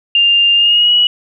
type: tone with pitch glide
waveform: sine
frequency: 2800 to 2924 Hz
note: F7 to F#7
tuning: +4 to -21 cents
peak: -7 dBFS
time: 0.15-1.07 s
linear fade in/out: 2 ms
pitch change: +75 cents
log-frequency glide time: 0.55-0.94 s
effects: none